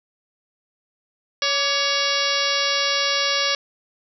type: harmonic tone with a mistuned harmonic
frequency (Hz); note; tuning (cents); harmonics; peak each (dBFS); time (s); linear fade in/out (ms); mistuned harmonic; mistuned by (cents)
560; C#5; +18; 1 / 2 / 3 / 4 / 5 / 6 / 7 / 8 / 9 / 10; -28 / -28 / -28 / -28 / -28 / -28 / -28 / -28 / -28 / -28; 1.42-3.55; 2; 2; +67
effects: none